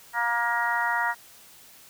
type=harmonic tone; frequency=236.1 Hz; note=A#3; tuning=22 cents sharp; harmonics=3 / 4 / 5 / 6 / 7 / 8; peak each=-33 / -27 / -36 / -29 / -35 / -28 dBFS; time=0.13-1.15 s; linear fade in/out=50 ms; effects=white hiss -51 dBFS RMS until 1.89 s